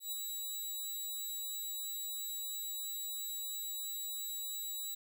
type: tone with ADSR envelope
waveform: 10% pulse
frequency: 3901 Hz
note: B7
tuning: 22 cents flat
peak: -28 dBFS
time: 0-4.95 s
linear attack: 120 ms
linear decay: 14 ms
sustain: -3 dB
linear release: 9 ms
effects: none